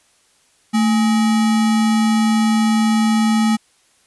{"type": "tone with sample-and-hold", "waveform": "sine", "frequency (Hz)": 221, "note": "A3", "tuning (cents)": 8, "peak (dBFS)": -12, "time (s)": [0.73, 3.57], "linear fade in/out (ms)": 20, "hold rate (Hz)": 1050, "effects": ["white hiss -57 dBFS RMS until 4.06 s", "resampled to 24000 Hz"]}